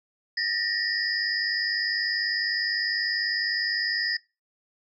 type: tone cluster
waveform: sine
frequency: 1802 / 1902 / 4771 / 5090 Hz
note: A6 / A#6 / D8 / D#8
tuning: +41 / +34 / +26 / +39 cents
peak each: -30 / -30 / -32 / -29 dBFS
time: 0.37-4.17 s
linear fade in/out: 5 ms
effects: noise-tail reverb RT60 0.3 s tail -25 dB re dry